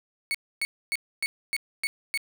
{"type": "tone bursts", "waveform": "35% pulse", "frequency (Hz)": 2217, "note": "C#7", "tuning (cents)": 0, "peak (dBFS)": -23, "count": 7, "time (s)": [0.31, 2.175], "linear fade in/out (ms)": 0, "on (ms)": 35, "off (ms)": 270, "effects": []}